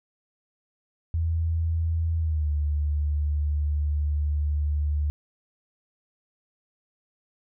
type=tone with pitch glide; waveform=sine; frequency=82.1 to 73.99 Hz; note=E2 to D2; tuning=-6 to +13 cents; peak=-22 dBFS; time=1.14-5.1 s; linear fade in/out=0 ms; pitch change=-181 cents; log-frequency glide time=2.17-2.51 s; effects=none